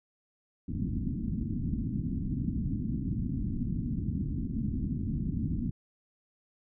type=low-pass noise; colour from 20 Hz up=white; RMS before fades=-32 dBFS; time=0.68-5.71 s; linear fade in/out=10 ms; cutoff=270 Hz; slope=48 dB/octave; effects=none